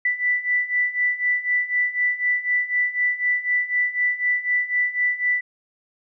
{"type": "beating tone pair", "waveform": "sine", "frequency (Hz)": [1975.5, 1979.5], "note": ["B6", "B6"], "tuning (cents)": [0, 3], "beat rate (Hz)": 4, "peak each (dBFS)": [-24, -21], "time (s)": [0.05, 5.41], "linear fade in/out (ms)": 5, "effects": []}